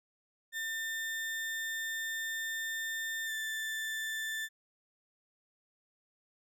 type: tone with pitch glide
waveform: 35% pulse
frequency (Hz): 1800 to 1768.1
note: A6 to A6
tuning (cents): +39 to +8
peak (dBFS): -33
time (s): 0.52-4.49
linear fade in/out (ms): 50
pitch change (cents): -31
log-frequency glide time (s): 3.26-3.32
effects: none